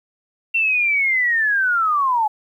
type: linear sweep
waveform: sine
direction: down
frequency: 2723 to 830.6 Hz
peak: -15 dBFS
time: 0.54-2.28 s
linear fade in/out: 10 ms
effects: 9-bit